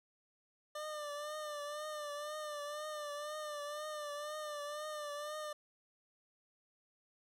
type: tone with vibrato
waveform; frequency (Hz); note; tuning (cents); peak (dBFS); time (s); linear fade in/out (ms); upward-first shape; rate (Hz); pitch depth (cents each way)
25% pulse; 597; D5; +28; -37; 0.75-5.53; 5; triangle; 2; 57
effects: low-pass 12000 Hz 12 dB/octave